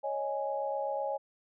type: chord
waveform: sine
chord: C# suspended second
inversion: none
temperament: equal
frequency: 554.4 / 622.3 / 830.6 Hz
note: C#5 / D#5 / G#5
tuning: 0 / 0 / 0 cents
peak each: -34 / -37 / -35 dBFS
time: 0.03-1.18 s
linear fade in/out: 20 ms
effects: none